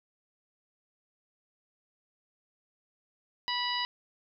harmonic tone, 980 Hz, B5, 14 cents flat, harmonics 1 / 2 / 3 / 4 / 5, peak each -34 / -36 / -35 / -36 / -37 dBFS, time 3.48-3.85 s, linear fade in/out 0 ms, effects none

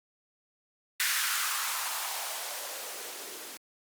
violet noise with band-pass filter sweep, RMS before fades -34 dBFS, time 1-3.57 s, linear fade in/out 0 ms, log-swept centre 1700 to 310 Hz, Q 2.6, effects Opus 48 kbps

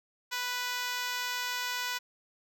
5% pulse tone with high-pass filter, 493.9 Hz, B4, in tune, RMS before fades -34 dBFS, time 0.31-1.99 s, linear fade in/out 20 ms, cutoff 1100 Hz, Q 1.8, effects none

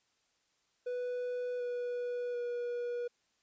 triangle tone with pitch steps, 493.9 / 488.2 / 482.6 Hz, B4 / B4 / B4, 0 / -20 / -40 cents, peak -32 dBFS, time 0.86-3.08 s, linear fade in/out 10 ms, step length 740 ms, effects white hiss -75 dBFS RMS until 3.42 s + resampled to 16000 Hz

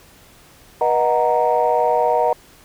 sine chord, B major seventh, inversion none, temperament equal with one note detuned, 484.3 / 622.3 / 740 / 932.3 Hz, B4 / D#5 / F#5 / A#5, -34 / 0 / 0 / 0 cents, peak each -19 dBFS, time 0.81-2.33 s, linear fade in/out 2 ms, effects tanh soft clip ceiling -6 dBFS + pink hiss -48 dBFS RMS until 2.64 s

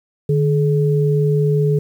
sine tone pair together, 150.2 / 424.8 Hz, D3 / G#4, +39 / +39 cents, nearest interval octave + tritone, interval 1800 cents, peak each -14 / -18 dBFS, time 0.29-1.79 s, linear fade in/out 5 ms, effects 8-bit

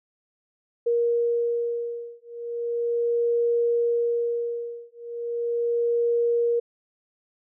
sine beating tone pair, 471.4 / 471.77 Hz, A#4 / A#4, +19 / +21 cents, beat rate 0.37 Hz, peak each -25 dBFS, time 0.86-6.6 s, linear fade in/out 10 ms, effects none

